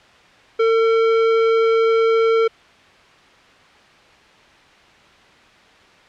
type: tone with tanh clipping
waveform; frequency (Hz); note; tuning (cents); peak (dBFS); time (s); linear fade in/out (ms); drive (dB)
sine; 451.9; A4; +46; -15; 0.59-2.48; 10; 18
effects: white hiss -48 dBFS RMS until 6.08 s + low-pass 3000 Hz 12 dB/octave